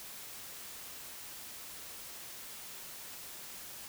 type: silence
effects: white hiss -47 dBFS RMS until 3.88 s